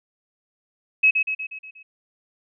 sine tone with echo, 2566 Hz, E7, 47 cents flat, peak -12 dBFS, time 1.03-1.11 s, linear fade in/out 10 ms, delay 120 ms, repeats 6, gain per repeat -5 dB, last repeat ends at 1.83 s, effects none

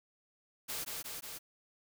white noise with echo, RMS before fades -39 dBFS, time 0.68-0.85 s, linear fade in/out 20 ms, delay 180 ms, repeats 3, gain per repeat -2 dB, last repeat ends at 1.39 s, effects none

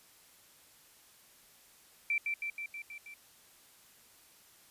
sine tone with echo, 2341 Hz, D7, 6 cents flat, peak -28 dBFS, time 2.1-2.18 s, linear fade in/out 2 ms, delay 160 ms, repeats 6, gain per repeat -3 dB, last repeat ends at 3.14 s, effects white hiss -61 dBFS RMS until 4.7 s + resampled to 32000 Hz

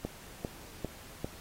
click train, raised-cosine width 2 ms, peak -20 dBFS, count 4, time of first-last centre 0.05-1.245 s, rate 2.51 Hz, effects pink hiss -51 dBFS RMS until 1.4 s + AAC 48 kbps

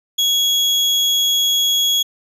35% pulse tone, 3332 Hz, G#7, 5 cents sharp, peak -12 dBFS, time 0.18-2.03 s, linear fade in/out 10 ms, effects resampled to 32000 Hz

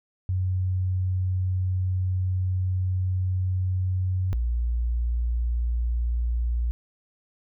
sine tone pair in turn, 92.5 / 59 Hz, F#2 / A#1, 0 / +22 cents, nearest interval minor sixth, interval 778 cents, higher first, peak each -22 dBFS, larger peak neither, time 0.29-4.33 / 4.33-6.71 s, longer first, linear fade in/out 0 ms, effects none

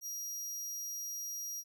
sawtooth tone, 5720 Hz, F8, 41 cents sharp, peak -36 dBFS, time 0.01-1.64 s, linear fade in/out 50 ms, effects none

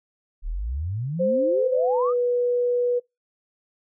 sine exponential sweep, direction up, 33.93 to 1307 Hz, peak -25 dBFS, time 0.42-2.14 s, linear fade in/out 50 ms
sine tone with pitch glide, 523.3 to 488.3 Hz, C5 to B4, 0 to -20 cents, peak -19 dBFS, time 1.19-3 s, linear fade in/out 20 ms, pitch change -120 cents, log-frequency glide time 1.48-2.16 s
effects noise-tail reverb RT60 0.2 s tail -25 dB re dry

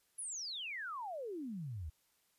sine exponential sweep, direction down, 11000 to 70.8 Hz, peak -40 dBFS, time 0.18-1.9 s, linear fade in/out 10 ms, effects white hiss -75 dBFS RMS until 2.38 s + resampled to 32000 Hz

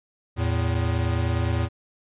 square tone pair together, 82.6 / 112.28 Hz, E2 / A2, +4 / +36 cents, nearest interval perfect fourth, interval 532 cents, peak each -25 dBFS, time 0.36-1.69 s, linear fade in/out 50 ms, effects resampled to 8000 Hz

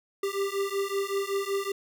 square beating tone pair, 392.8 / 398.1 Hz, G4 / G4, +4 / +27 cents, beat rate 5.3 Hz, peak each -31 / -31 dBFS, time 0.23-1.72 s, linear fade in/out 5 ms, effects none

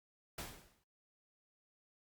pink noise with exponential decay, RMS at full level -41 dBFS, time 0.38-0.84 s, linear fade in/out 5 ms, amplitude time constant 98 ms, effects noise-tail reverb RT60 0.3 s tail -22 dB re dry + Opus 48 kbps

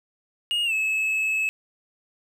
triangle tone with pitch glide, 2859 to 2592 Hz, F7 to E7, +40 to -30 cents, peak -20 dBFS, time 0.51-1.49 s, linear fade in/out 0 ms, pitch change -170 cents, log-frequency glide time 0.64-0.73 s, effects none

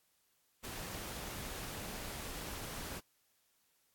pink noise with ADSR envelope, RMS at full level -41 dBFS, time 0.63-3.01 s, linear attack 21 ms, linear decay 8 ms, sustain -3 dB, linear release 34 ms, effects white hiss -75 dBFS RMS until 3.94 s + AAC 64 kbps

